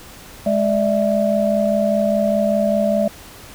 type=tone cluster; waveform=sine; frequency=208.4 / 591 / 656 Hz; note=G#3 / D5 / E5; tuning=+6 / +11 / -9 cents; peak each=-19 dBFS; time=0.46-3.08 s; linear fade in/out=5 ms; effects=pink hiss -40 dBFS RMS until 3.54 s